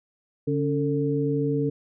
sine tone cluster, 143.3 / 281.1 / 446.9 Hz, D3 / C#4 / A4, -42 / +24 / +27 cents, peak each -26 dBFS, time 0.47-1.7 s, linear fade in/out 10 ms, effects none

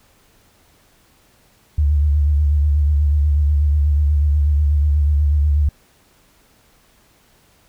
sine tone with vibrato, 73.42 Hz, D2, in tune, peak -12 dBFS, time 1.78-5.69 s, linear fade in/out 5 ms, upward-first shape sine, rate 8.2 Hz, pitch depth 56 cents each way, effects pink hiss -55 dBFS RMS until 7.68 s

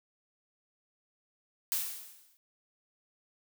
blue noise with exponential decay, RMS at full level -29 dBFS, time 1.72-2.37 s, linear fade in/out 0 ms, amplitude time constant 140 ms, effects none

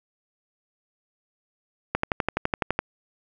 click train, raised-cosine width 0.5 ms, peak -7 dBFS, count 11, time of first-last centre 1.95-2.79 s, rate 11.9 Hz, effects none

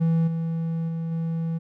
triangle tone with level steps, 164.4 Hz, E3, 4 cents flat, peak -16 / -22 / -24 / -22 dBFS, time 0-1.59 s, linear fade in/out 20 ms, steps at 0.27 / 0.88 / 1.11 s, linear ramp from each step 10 ms, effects none

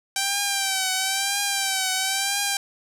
5% pulse tone with vibrato, 779 Hz, G5, 11 cents flat, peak -10 dBFS, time 0.16-2.57 s, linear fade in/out 2 ms, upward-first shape triangle, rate 1 Hz, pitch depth 67 cents each way, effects none

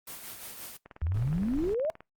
white noise with tremolo, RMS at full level -40 dBFS, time 0.07-0.77 s, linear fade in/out 5 ms, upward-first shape triangle, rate 5.7 Hz, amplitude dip 50%
click train, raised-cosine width 0.5 ms, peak -31 dBFS, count 23, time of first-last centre 0.86-2.006 s, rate 19.2 Hz
sine exponential sweep, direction up, 72.9 to 659.3 Hz, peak -26 dBFS, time 1.02-1.9 s, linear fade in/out 0 ms
brown noise, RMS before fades -38 dBFS, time 1.14-1.74 s, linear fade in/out 5 ms
effects noise-tail reverb RT60 0.2 s tail -26 dB re dry + Opus 24 kbps

